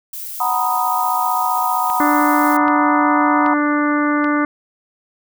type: noise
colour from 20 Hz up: violet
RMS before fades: -29 dBFS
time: 0.13-2.57 s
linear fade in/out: 5 ms
type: chord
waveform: sine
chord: B major seventh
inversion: second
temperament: equal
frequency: 740 / 932.3 / 987.8 / 1244.5 Hz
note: F#5 / A#5 / B5 / D#6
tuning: 0 / 0 / 0 / 0 cents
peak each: -21 dBFS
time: 0.4-3.54 s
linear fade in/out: 5 ms
type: click train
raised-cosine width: 0.3 ms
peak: -16 dBFS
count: 4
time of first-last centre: 1.9-4.244 s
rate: 1.28 Hz
type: harmonic tone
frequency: 294.8 Hz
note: D4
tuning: 7 cents sharp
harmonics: 1 / 2 / 3 / 4 / 5 / 6 / 7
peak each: -16 / -25 / -28 / -21 / -24 / -29 / -29 dBFS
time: 2-4.45 s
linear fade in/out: 2 ms
effects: none